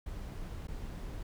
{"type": "noise with dropouts", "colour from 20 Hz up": "brown", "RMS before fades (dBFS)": -41, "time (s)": [0.06, 1.23], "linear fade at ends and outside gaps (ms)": 5, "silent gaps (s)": [0.672, 0.682], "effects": []}